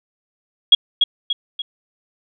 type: tone with echo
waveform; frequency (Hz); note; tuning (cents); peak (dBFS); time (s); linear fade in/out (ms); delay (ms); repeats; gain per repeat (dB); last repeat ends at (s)
sine; 3311; G#7; -6; -4; 0.72-0.75; 5; 290; 3; -6; 1.62
effects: none